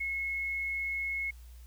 sine tone, 2178 Hz, C#7, 31 cents flat, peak -31 dBFS, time 0-1.31 s, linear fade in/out 10 ms, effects added 60 Hz sine -47 dBFS peak until 1.66 s + white hiss -63 dBFS RMS until 1.66 s

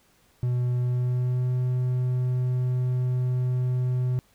triangle tone with pitch glide, 123.47 to 125.99 Hz, B2 to B2, 0 to +35 cents, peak -20 dBFS, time 0.43-4.19 s, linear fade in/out 0 ms, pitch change +35 cents, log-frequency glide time 0.78-1.53 s, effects pink hiss -62 dBFS RMS until 4.34 s

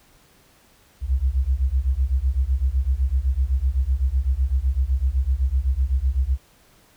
sine beating tone pair, 61.74 / 69.64 Hz, B1 / C#2, 0 / +9 cents, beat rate 7.9 Hz, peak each -21 dBFS, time 1.01-6.38 s, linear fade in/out 50 ms, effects pink hiss -56 dBFS RMS until 6.96 s

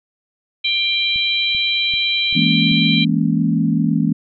harmonic tone, 789 Hz, G5, 11 cents sharp, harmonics 3 / 4 / 5, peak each -20 / -20 / -20 dBFS, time 0.64-3.05 s, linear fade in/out 10 ms
click train, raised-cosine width 5 ms, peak -25 dBFS, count 5, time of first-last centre 1.16-2.716 s, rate 2.57 Hz
sine chord, A# half-diminished seventh, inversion second, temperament equal, 164.81 / 207.7 / 233.1 / 277.2 Hz, E3 / G#3 / A#3 / C#4, 0 / 0 / 0 / 0 cents, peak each -18 / -20 / -19 / -21 dBFS, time 2.35-4.13 s, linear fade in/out 10 ms
effects none

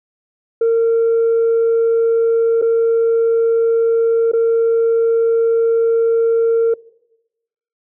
sine tone with dropouts, 458.2 Hz, A#4, 30 cents flat, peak -9 dBFS, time 0.61-6.74 s, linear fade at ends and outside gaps 5 ms, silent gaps 2.616-2.622 / 4.317-4.333 s, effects noise-tail reverb RT60 1.0 s tail -23 dB re dry + tanh soft clip ceiling -9 dBFS

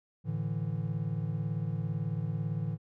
triangle chord, A suspended fourth, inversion none, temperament equal, 110 / 146.83 / 164.81 Hz, A2 / D3 / E3, 0 / 0 / 0 cents, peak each -33 dBFS, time 0.24-2.78 s, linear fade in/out 50 ms, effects none

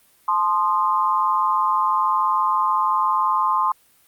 sine tone with amplitude modulation, 1046.5 Hz, C6, in tune, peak -12 dBFS, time 0.28-3.72 s, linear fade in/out 5 ms, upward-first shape sine, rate 180 Hz, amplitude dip 100%, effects white hiss -57 dBFS RMS until 4.07 s + Opus 32 kbps

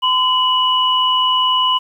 sine tone pair together, 1021 / 2945 Hz, C6 / F#7, -43 / -9 cents, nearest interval octave + tritone, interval 1834 cents, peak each -15 dBFS, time 0.02-1.79 s, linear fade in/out 20 ms, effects 8-bit

